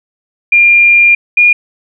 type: tone pair in turn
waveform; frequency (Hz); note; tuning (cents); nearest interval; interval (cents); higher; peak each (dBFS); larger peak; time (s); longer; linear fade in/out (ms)
sine; 2400 / 2428; D7 / D#7; +37 / -43; unison; 20; second; -3; neither; 0.52-1.15 / 1.37-1.53; first; 5
effects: none